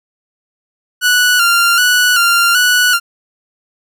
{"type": "tone with vibrato", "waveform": "sawtooth", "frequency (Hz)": 1432, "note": "F6", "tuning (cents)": 43, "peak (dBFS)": -5, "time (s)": [1.01, 3], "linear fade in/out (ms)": 50, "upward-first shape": "square", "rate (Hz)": 1.3, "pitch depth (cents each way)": 52, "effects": []}